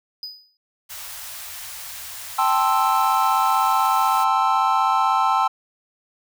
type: tone with exponential decay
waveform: triangle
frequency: 4978 Hz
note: D#8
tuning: in tune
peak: -26 dBFS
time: 0.23-0.57 s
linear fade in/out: 1 ms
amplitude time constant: 72 ms
type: band-stop noise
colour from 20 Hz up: white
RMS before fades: -35 dBFS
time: 0.89-4.25 s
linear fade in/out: 20 ms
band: 110 to 670 Hz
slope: 24 dB/octave
type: chord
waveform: triangle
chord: A minor seventh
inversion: third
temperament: equal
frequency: 784 / 880 / 1046.5 / 1318.5 Hz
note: G5 / A5 / C6 / E6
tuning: 0 / 0 / 0 / 0 cents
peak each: -20 dBFS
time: 2.38-5.48 s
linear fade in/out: 10 ms
effects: none